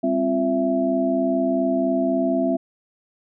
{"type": "tone cluster", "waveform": "sine", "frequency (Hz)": [199.2, 263.4, 346.6, 664], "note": ["G3", "C4", "F4", "E5"], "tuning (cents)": [28, 12, -13, 12], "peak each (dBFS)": [-29, -21, -27, -22], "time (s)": [0.03, 2.57], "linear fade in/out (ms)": 10, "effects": []}